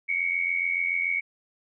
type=tone pair together; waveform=sine; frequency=2182 / 2269 Hz; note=C#7 / C#7; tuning=-28 / +40 cents; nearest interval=minor second; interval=68 cents; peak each=-27 / -26 dBFS; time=0.08-1.21 s; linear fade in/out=20 ms; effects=none